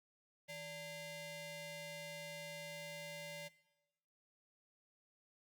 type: ring-modulated tone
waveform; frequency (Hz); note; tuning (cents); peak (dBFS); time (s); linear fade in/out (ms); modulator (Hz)
sawtooth; 740; F#5; 0; -39; 0.48-3.49; 20; 1320
effects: noise-tail reverb RT60 1.0 s tail -19 dB re dry + Opus 48 kbps